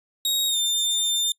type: tone with pitch glide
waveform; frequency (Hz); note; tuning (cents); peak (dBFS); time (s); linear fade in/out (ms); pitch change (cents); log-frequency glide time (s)
sawtooth; 3773 to 3598; A#7 to A7; +20 to +38; -18; 0.25-1.32; 2; -82; 0.48-0.57
effects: noise-tail reverb RT60 0.1 s tail -24 dB re dry + resampled to 32000 Hz